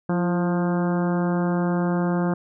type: harmonic tone with a mistuned harmonic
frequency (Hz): 176.4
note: F3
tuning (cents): +18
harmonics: 1 / 2 / 3 / 4 / 5 / 6 / 7 / 8 / 9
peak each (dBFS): -21 / -27 / -31 / -33 / -35 / -37 / -38 / -39 / -40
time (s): 0.09-2.34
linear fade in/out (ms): 5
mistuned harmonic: 2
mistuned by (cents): -44
effects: none